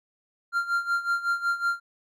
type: tone with tremolo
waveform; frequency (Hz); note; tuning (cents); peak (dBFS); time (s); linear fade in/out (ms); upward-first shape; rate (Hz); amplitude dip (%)
triangle; 1389; F6; -10; -19; 0.52-1.8; 50; sine; 5.4; 80
effects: none